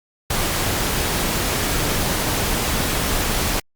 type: noise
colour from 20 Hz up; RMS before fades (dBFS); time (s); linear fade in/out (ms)
pink; -21; 0.3-3.6; 5
effects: Opus 48 kbps